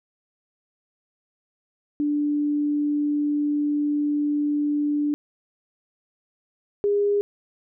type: tone pair in turn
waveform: sine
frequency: 293.7 / 407.8 Hz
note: D4 / G#4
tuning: 0 / -32 cents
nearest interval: tritone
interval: 568 cents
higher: second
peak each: -20 / -18 dBFS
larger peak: second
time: 2-5.14 / 6.84-7.21 s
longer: first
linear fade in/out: 0 ms
effects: none